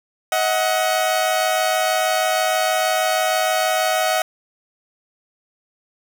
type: tone pair together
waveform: sawtooth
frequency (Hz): 633.7 / 740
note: D#5 / F#5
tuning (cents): +32 / 0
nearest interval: minor third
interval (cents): 268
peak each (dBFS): -16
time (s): 0.32-4.22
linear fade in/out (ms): 2
effects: none